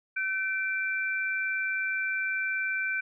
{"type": "tone pair together", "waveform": "sine", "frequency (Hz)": [1528.2, 2349], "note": ["G6", "D7"], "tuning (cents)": [-44, 0], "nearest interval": "perfect fifth", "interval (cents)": 744, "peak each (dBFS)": [-29, -31], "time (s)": [0.16, 3.01], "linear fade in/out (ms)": 10, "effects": []}